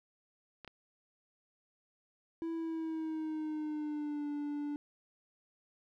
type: clicks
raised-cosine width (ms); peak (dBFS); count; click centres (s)
0.3; -31; 2; 0.647 / 0.677
type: tone with pitch glide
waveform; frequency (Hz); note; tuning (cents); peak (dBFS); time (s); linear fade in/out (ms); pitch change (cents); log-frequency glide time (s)
triangle; 329.6 to 291.9; E4 to D4; 0 to -10; -33; 2.42-4.76; 0; -210; 2.53-4.28
effects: none